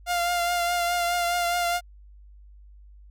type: tone with vibrato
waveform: sawtooth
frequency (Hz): 698.5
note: F5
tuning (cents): 0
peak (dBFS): -19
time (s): 0.06-1.81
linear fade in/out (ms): 50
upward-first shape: triangle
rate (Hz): 4.8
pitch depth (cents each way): 28
effects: added 50 Hz sine -46 dBFS peak until 3.1 s